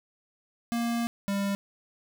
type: tone pair in turn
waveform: square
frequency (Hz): 234.4 / 199.11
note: A#3 / G3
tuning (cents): +10 / +27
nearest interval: minor third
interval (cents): 283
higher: first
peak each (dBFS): -27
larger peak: neither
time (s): 0.72-1.07 / 1.28-1.55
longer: first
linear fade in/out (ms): 0
effects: none